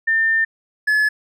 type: tone pair in turn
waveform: sine / triangle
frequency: 1800 / 1712.3 Hz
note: A6 / A6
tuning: +39 / -48 cents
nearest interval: minor second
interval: 87 cents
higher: first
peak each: -14 / -12 dBFS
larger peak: second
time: 0.07-0.45 / 0.87-1.09 s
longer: first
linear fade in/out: 10 ms
effects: none